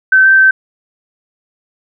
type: tone with pitch steps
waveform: sine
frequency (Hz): 1536 / 1557 / 1547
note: G6 / G6 / G6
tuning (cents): -36 / -12 / -23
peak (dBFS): -4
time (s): 0.12-0.51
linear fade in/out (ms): 5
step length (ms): 130
effects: none